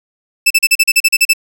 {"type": "tone bursts", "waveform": "sawtooth", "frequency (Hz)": 2637, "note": "E7", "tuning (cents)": 0, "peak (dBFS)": -3, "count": 11, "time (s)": [0.46, 1.335], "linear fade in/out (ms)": 10, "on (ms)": 45, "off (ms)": 38, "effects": []}